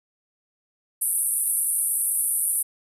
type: band-pass noise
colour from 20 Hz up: white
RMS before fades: -24 dBFS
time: 1.01-2.63 s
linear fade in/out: 10 ms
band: 8900 to 12000 Hz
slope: 96 dB/octave
effects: none